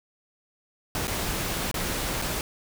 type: noise with dropouts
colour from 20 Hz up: pink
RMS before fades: -29 dBFS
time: 0.95-2.41 s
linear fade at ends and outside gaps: 1 ms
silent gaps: 1.072-1.079 / 1.714-1.742 / 2.217-2.221 s
effects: none